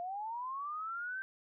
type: linear sweep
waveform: sine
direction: up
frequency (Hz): 690 to 1568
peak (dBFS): -37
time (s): 0-1.22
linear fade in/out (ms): 0
effects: none